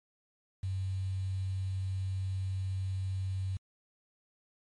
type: tone with quantisation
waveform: sine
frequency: 95 Hz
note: F#2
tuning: 46 cents sharp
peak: -31 dBFS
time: 0.63-3.57 s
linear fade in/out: 5 ms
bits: 9
effects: MP3 48 kbps